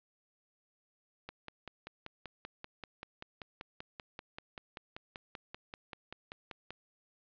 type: click train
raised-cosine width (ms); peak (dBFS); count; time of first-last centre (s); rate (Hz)
0.3; -27; 29; 1.29-6.706; 5.17
effects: resampled to 11025 Hz + 10-bit